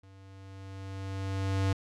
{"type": "tone with level ramp", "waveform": "square", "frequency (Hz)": 96.6, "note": "G2", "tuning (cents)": -25, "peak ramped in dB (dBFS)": [-53, -25], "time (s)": [0.03, 1.73], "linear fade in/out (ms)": 5, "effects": ["low-pass 7000 Hz 12 dB/octave"]}